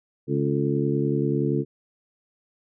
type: harmonic tone with a mistuned harmonic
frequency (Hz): 70.4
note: C#2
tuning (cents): +27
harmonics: 2 / 3 / 4 / 5 / 6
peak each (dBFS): -25 / -29 / -27 / -27 / -29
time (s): 0.27-1.65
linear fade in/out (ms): 50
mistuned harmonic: 6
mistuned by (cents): +68
effects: none